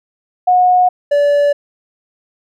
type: tone pair in turn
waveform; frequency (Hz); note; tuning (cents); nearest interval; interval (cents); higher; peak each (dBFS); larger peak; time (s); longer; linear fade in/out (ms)
sine / triangle; 727 / 576.9; F#5 / D5; -31 / -31; major third; 400; first; -7; neither; 0.47-0.89 / 1.11-1.53; neither; 10
effects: none